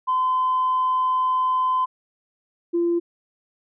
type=tone pair in turn; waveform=sine; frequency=1024 / 342.8 Hz; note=C6 / F4; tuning=-38 / -32 cents; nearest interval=octave + perfect fifth; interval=1894 cents; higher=first; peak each=-17 dBFS; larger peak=neither; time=0.07-1.86 / 2.73-3 s; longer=first; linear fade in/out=20 ms; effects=tanh soft clip ceiling -14 dBFS